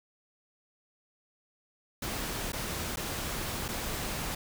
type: noise with dropouts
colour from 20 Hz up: pink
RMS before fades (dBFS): -35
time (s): 2.02-4.35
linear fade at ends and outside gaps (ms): 5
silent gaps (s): 2.521-2.531 / 2.96-2.97 / 3.682-3.686
effects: none